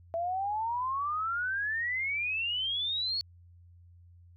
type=exponential sweep; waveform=sine; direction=up; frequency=659.3 to 4435 Hz; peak=-29 dBFS; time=0.14-3.21 s; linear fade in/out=0 ms; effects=added 87 Hz sine -53 dBFS peak until 4.36 s